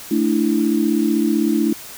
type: chord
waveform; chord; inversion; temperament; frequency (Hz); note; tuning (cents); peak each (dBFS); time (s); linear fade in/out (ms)
sine; A suspended fourth; none; equal; 220 / 293.7 / 329.6; A3 / D4 / E4; 0 / 0 / 0; -19; 0.11-1.73; 5
effects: white hiss -36 dBFS RMS until 1.97 s